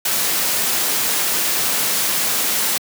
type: noise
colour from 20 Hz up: white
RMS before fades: -19 dBFS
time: 0.05-2.78 s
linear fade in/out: 5 ms
effects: high-pass 150 Hz 12 dB/octave